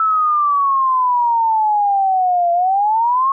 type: exponential two-way sweep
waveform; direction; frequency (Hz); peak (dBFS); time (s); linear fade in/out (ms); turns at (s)
sine; down then up; 1318.5 to 684 to 1103; -12; 0-3.32; 2; 2.52
effects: none